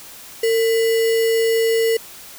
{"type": "tone with sample-and-hold", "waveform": "sine", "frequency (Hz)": 453.1, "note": "A#4", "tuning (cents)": -49, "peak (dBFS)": -14, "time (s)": [0.43, 1.97], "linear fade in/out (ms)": 5, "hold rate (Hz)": 2450, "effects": ["white hiss -39 dBFS RMS until 2.38 s"]}